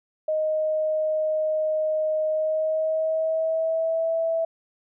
sine tone with pitch glide, 622.3 to 656.3 Hz, D#5 to E5, 0 to -8 cents, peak -21 dBFS, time 0.28-4.45 s, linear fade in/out 5 ms, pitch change +92 cents, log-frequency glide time 2.28-4.14 s, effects none

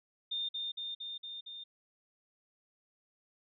sine tone with echo, 3626 Hz, A#7, 49 cents flat, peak -33 dBFS, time 0.31-0.49 s, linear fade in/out 10 ms, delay 230 ms, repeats 5, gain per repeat -2 dB, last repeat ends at 1.64 s, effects none

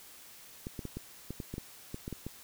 clicks, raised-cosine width 3 ms, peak -25 dBFS, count 12, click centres 0.669 / 0.792 / 0.853 / 0.97 / 1.306 / 1.402 / 1.54 / 1.581 / 1.944 / 2.079 / 2.127 / 2.266 s, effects white hiss -53 dBFS RMS until 2.43 s

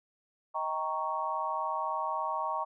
sine chord, Eb dominant seventh, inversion none, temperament equal with one note detuned, 629.8 / 784 / 932.3 / 1108.7 Hz, Eb5 / G5 / Bb5 / Db6, +21 / 0 / 0 / 0 cents, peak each -38 / -38 / -34 / -34 dBFS, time 0.54-2.65 s, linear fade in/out 20 ms, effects none

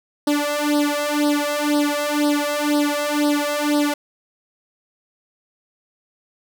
sawtooth tone with flanger, 293.7 Hz, D4, in tune, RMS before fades -20 dBFS, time 0.27-3.94 s, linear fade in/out 5 ms, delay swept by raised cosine 0.21 to 1.91 ms, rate 2 Hz, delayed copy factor +1, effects none

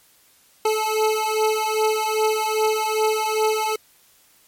25% pulse beating tone pair, 432.6 / 435.1 Hz, A4 / A4, -29 / -19 cents, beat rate 2.5 Hz, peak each -18 dBFS, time 0.65-3.76 s, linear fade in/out 5 ms, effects white hiss -56 dBFS RMS until 4.47 s + MP3 64 kbps

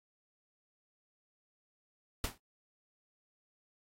pink noise with exponential decay, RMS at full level -32 dBFS, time 2.24-2.38 s, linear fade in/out 2 ms, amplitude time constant 30 ms, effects AAC 48 kbps

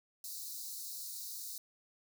white high-pass noise, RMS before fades -44 dBFS, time 0.24-1.58 s, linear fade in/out 2 ms, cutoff 3900 Hz, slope 96 dB/octave, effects none

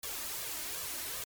white noise with flanger, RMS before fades -39 dBFS, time 0.03-1.24 s, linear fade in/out 2 ms, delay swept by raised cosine 1.7 to 3.3 ms, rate 2.6 Hz, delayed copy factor +0.7, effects MP3 96 kbps

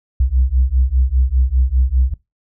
sine beating tone pair, 61.74 / 66.74 Hz, B1 / C2, 0 / +35 cents, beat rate 5 Hz, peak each -14 dBFS, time 0.2-2.14 s, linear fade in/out 5 ms, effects noise-tail reverb RT60 0.2 s tail -21 dB re dry + tanh soft clip ceiling -6 dBFS

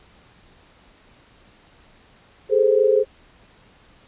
sine tone cluster, 412.1 / 436.7 / 521 Hz, G#4 / A4 / C5, -13 / -13 / -7 cents, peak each -18 dBFS, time 2.49-3.05 s, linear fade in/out 50 ms, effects pink hiss -53 dBFS RMS until 4.07 s + resampled to 8000 Hz

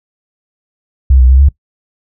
sine tone with pitch steps, 65.7 / 62.9 / 65.6 / 70 Hz, C2 / B1 / C2 / C#2, +8 / +32 / +5 / +18 cents, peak -3 dBFS, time 1.1-1.488 s, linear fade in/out 5 ms, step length 97 ms, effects noise-tail reverb RT60 0.1 s tail -20 dB re dry

